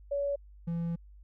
sine / triangle tone pair in turn, 566 / 168.64 Hz, C#5 / E3, +36 / +40 cents, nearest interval octave + major sixth, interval 2096 cents, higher first, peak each -28 dBFS, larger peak neither, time 0.11-0.36 / 0.67-0.96 s, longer second, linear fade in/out 10 ms, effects added 50 Hz sine -50 dBFS peak until 1.23 s

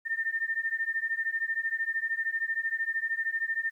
sine beating tone pair, 1802 / 1815 Hz, A6 / A#6, +41 / -47 cents, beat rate 13 Hz, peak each -31 dBFS, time 0.05-3.71 s, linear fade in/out 20 ms, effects 11-bit

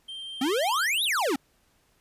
triangle tone, 3157 Hz, G7, 12 cents sharp, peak -34 dBFS, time 0.08-0.87 s, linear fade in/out 10 ms
square exponential two-way sweep, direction up then down, 245.4 to 3968 to 245.4 Hz, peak -24 dBFS, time 0.41-1.36 s, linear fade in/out 5 ms, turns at 1.04 s
effects pink hiss -66 dBFS RMS until 2 s + resampled to 32000 Hz

